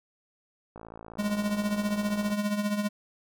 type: click train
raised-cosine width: 1 ms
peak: -29 dBFS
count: 88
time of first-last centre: 0.76-2.319 s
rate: 55.8 Hz
type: tone with tremolo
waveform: square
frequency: 206.9 Hz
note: G#3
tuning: 6 cents flat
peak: -24 dBFS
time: 1.18-2.89 s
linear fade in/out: 20 ms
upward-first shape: triangle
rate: 15 Hz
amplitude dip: 70%
effects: none